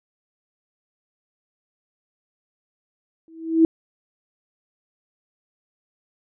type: tone with exponential growth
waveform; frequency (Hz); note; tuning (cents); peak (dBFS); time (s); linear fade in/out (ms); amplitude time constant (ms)
sine; 325.2; E4; -23; -8; 3.28-3.65; 1; 80
effects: none